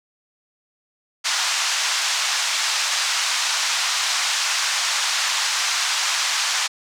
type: band-pass noise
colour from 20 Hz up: white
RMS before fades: -22 dBFS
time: 1.24-6.68 s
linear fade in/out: 20 ms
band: 840 to 6700 Hz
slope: 24 dB/octave
effects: none